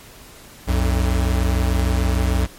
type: tone pair together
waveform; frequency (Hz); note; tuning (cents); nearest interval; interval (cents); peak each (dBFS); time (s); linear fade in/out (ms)
square; 61.74 / 88.39; B1 / F2; 0 / +21; tritone; 621; -18 / -22; 0.67-2.47; 20
effects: pink hiss -43 dBFS RMS until 2.58 s + MP3 64 kbps